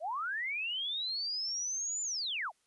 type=linear two-way sweep; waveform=sine; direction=up then down; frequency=579 to 7130 to 579 Hz; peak=-33 dBFS; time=0-2.52 s; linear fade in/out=50 ms; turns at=2.02 s; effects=white hiss -74 dBFS RMS until 2.66 s + resampled to 24000 Hz